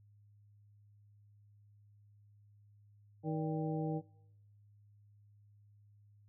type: harmonic tone with a mistuned harmonic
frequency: 157.5 Hz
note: D#3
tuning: 21 cents sharp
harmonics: 1 / 2 / 3 / 4 / 5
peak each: -36 / -39 / -42 / -46 / -45 dBFS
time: 3.23-4.02 s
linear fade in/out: 50 ms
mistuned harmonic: 4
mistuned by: -130 cents
effects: noise-tail reverb RT60 0.8 s tail -23 dB re dry + added 103 Hz sine -61 dBFS peak until 6.28 s